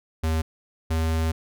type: tone pair in turn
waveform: square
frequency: 80 / 80.65 Hz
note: D#2 / E2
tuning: +49 / -37 cents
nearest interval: unison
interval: 14 cents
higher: second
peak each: -22 dBFS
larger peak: neither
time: 0.23-0.42 / 0.9-1.32 s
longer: second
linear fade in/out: 10 ms
effects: none